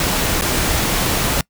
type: noise with dropouts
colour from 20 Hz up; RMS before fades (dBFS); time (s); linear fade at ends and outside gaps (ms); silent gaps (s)
pink; -18; 0-1.41; 2; 0.412-0.42
effects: noise-tail reverb RT60 0.1 s tail -24 dB re dry